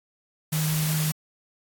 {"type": "tone in noise", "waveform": "sine", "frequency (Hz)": 155.56, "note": "D#3", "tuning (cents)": 0, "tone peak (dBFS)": -23, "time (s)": [0.52, 1.12], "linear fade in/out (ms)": 10, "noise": "white", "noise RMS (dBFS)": -30, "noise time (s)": [0.52, 1.12], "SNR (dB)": 4, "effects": ["AAC 64 kbps"]}